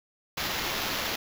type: noise with sample-and-hold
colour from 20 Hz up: blue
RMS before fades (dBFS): -31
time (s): 0.37-1.16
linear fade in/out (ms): 5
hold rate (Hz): 8820
effects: none